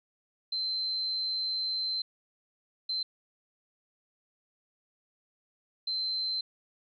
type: tone bursts at uneven times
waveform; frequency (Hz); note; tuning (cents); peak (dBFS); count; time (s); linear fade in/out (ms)
sine; 4095; C8; -38; -29; 3; 0.52-2.02 / 2.89-3.03 / 5.87-6.41; 5
effects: none